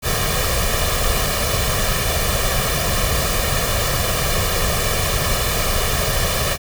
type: noise with comb filter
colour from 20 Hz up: pink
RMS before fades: -19 dBFS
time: 0.02-6.58 s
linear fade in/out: 50 ms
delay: 1.7 ms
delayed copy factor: +0.7
effects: none